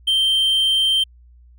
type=tone; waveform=triangle; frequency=3136 Hz; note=G7; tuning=in tune; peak=-13 dBFS; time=0.07-1.04 s; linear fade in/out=10 ms; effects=added 60 Hz sine -45 dBFS peak until 1.58 s